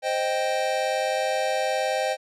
square chord, C minor, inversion none, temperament equal, 523.3 / 622.3 / 784 Hz, C5 / Eb5 / G5, 0 / 0 / 0 cents, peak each -28 dBFS, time 0.02-2.17 s, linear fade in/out 50 ms, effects low-pass 8000 Hz 12 dB/octave

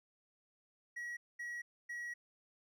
triangle tone bursts at uneven times, 1915 Hz, A#6, 46 cents sharp, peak -39 dBFS, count 3, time 0.96-1.17 / 1.39-1.62 / 1.89-2.14 s, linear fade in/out 10 ms, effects none

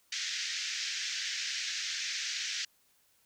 white band-pass noise, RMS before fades -36 dBFS, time 0.12-2.65 s, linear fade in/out 5 ms, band 1600 to 6400 Hz, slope 48 dB/octave, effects white hiss -69 dBFS RMS until 3.25 s

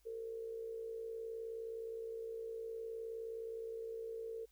sine tone with amplitude modulation, 452.8 Hz, A4, 50 cents sharp, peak -39 dBFS, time 0.05-4.46 s, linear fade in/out 20 ms, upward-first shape sine, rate 59.4 Hz, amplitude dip 55%, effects added 50 Hz sine -70 dBFS peak until 4.51 s + white hiss -75 dBFS RMS until 4.51 s

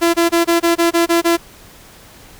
sawtooth tone bursts, 338.2 Hz, E4, 44 cents sharp, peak -7 dBFS, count 9, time 0.01-1.372 s, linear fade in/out 20 ms, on 130 ms, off 24 ms, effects pink hiss -42 dBFS RMS until 2.39 s

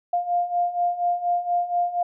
sine beating tone pair, 700 / 704.2 Hz, F5 / F5, +4 / +14 cents, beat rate 4.2 Hz, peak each -26 / -22 dBFS, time 0.13-2.03 s, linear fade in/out 5 ms, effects none

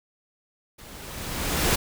pink noise with level ramp, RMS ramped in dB -46 to -20 dBFS, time 0.78-1.76 s, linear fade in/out 10 ms, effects none

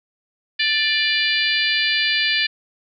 harmonic tone with a mistuned harmonic, 587 Hz, D5, 1 cent flat, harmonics 3 / 4 / 5 / 6 / 7 / 8, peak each -22 / -23 / -24 / -25 / -25 / -26 dBFS, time 0.59-2.47 s, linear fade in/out 10 ms, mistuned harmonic 4, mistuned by +27 cents, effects none

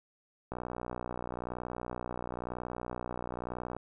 click train, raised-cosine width 1 ms, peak -23 dBFS, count 199, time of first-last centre 0.52-3.766 s, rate 61 Hz, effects none

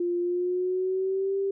sine tone with pitch glide, 349.7 to 392.5 Hz, F4 to G4, +2 to +2 cents, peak -24 dBFS, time 0-1.51 s, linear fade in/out 5 ms, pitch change +200 cents, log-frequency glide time 0.2-1.37 s, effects none

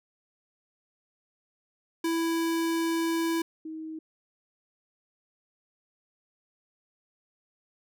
square / sine tone pair in turn, 330.6 / 316.7 Hz, E4 / D#4, +5 / +31 cents, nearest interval minor second, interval 74 cents, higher first, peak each -26 / -35 dBFS, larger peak first, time 2.04-3.42 / 3.65-3.99 s, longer first, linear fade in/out 5 ms, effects none

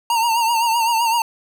square tone with vibrato, 921 Hz, A#5, 21 cents flat, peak -16 dBFS, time 0.1-1.22 s, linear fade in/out 2 ms, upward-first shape triangle, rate 7.8 Hz, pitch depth 75 cents each way, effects none

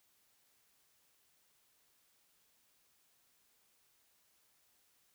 silence, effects white hiss -73 dBFS RMS until 5.14 s

